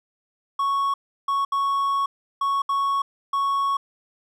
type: tone bursts at uneven times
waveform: triangle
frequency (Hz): 1108.7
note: C#6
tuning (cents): 0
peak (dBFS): -18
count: 6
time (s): 0.59-0.94 / 1.28-1.45 / 1.52-2.06 / 2.41-2.62 / 2.69-3.02 / 3.33-3.77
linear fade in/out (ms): 5
effects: none